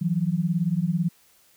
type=beating tone pair; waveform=sine; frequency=162.7 / 180.7 Hz; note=E3 / F#3; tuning=-22 / -41 cents; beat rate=18 Hz; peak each=-24 dBFS; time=0.01-1.09 s; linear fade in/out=10 ms; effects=white hiss -59 dBFS RMS until 1.56 s